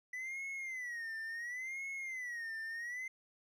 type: tone with vibrato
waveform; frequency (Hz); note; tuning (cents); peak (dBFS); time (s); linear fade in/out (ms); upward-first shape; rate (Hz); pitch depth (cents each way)
triangle; 1975.5; B6; 0; -38; 0.13-3.08; 5; sine; 0.71; 170
effects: none